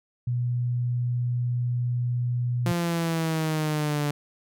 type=tone; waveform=sine; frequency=122.1 Hz; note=B2; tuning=19 cents flat; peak=-23 dBFS; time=0.27-2.72 s; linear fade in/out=5 ms
type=exponential sweep; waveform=sawtooth; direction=down; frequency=174.61 to 145.3 Hz; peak=-20 dBFS; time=2.66-4.11 s; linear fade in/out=2 ms
effects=none